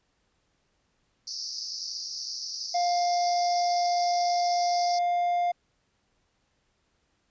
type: band-pass noise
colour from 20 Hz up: pink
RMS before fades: -36 dBFS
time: 1.27-4.99 s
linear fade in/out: 5 ms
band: 4600 to 5800 Hz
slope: 96 dB/octave
type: tone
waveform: triangle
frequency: 703 Hz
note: F5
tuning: 11 cents sharp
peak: -21 dBFS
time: 2.74-5.52 s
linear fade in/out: 10 ms
effects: pink hiss -72 dBFS RMS until 7.3 s + resampled to 16000 Hz